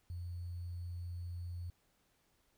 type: tone with sample-and-hold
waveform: sine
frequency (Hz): 87.5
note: F2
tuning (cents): +4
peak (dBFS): -40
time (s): 0.1-1.7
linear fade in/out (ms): 0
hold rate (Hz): 4410
effects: pink hiss -75 dBFS RMS until 2.57 s